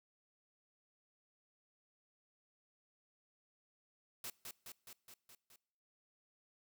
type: noise with echo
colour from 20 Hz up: white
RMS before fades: -45 dBFS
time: 4.24-4.3 s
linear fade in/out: 2 ms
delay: 210 ms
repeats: 6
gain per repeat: -3 dB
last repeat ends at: 5.56 s
effects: noise-tail reverb RT60 0.8 s tail -24 dB re dry